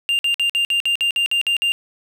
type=tone bursts; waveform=triangle; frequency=2794 Hz; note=F7; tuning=in tune; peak=-14 dBFS; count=11; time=0.09-1.72 s; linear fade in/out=0 ms; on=100 ms; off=53 ms; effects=none